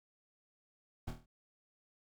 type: noise with echo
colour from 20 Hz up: brown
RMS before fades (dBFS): -36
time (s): 1.07-1.11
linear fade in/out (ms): 10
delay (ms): 25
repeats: 6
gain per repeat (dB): -5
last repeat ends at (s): 1.26
effects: none